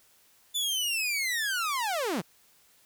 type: linear sweep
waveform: sawtooth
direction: down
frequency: 3525 to 138.59 Hz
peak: -24 dBFS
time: 0.54-2.22 s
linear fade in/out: 20 ms
effects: white hiss -62 dBFS RMS until 2.85 s